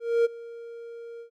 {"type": "tone with ADSR envelope", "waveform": "triangle", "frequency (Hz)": 466.2, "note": "A#4", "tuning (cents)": 0, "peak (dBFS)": -15, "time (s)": [0, 1.3], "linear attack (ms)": 250, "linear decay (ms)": 21, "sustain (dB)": -21, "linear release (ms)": 96, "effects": []}